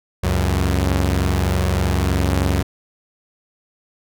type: tone pair together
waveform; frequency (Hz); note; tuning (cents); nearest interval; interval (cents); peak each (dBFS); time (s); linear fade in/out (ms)
sawtooth; 69.2 / 92.5; C#2 / F#2; -2 / 0; perfect fourth; 502; -15; 0.23-2.63; 10
effects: none